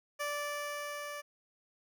15% pulse tone with level ramp, 584 Hz, D5, 10 cents flat, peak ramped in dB -27 to -34 dBFS, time 0.19-1.22 s, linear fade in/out 20 ms, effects none

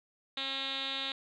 5% pulse tone with low-pass filter, 270.3 Hz, C#4, 44 cents flat, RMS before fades -36 dBFS, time 0.37-1.12 s, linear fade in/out 2 ms, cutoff 3800 Hz, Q 9.6, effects none

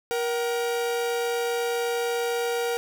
45% pulse tone pair together, 472.9 / 765.4 Hz, A#4 / G5, +25 / -42 cents, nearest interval minor sixth, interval 833 cents, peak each -25 / -32 dBFS, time 0.11-2.77 s, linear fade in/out 0 ms, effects none

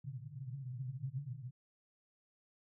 white band-pass noise, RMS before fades -44 dBFS, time 0.04-1.51 s, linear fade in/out 10 ms, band 120 to 140 Hz, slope 96 dB/octave, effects none

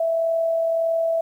sine tone with amplitude modulation, 659.3 Hz, E5, in tune, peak -17 dBFS, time 0-1.21 s, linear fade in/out 5 ms, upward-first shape sine, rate 41.8 Hz, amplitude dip 30%, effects 9-bit

